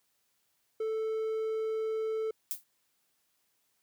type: tone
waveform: triangle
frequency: 440.3 Hz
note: A4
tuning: 1 cent sharp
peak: -28 dBFS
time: 0.8-2.31 s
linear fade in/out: 5 ms
type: noise with exponential decay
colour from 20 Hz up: violet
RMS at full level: -30 dBFS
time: 2.51-2.64 s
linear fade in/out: 0 ms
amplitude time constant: 27 ms
effects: white hiss -75 dBFS RMS until 3.82 s + high-pass 60 Hz 12 dB/octave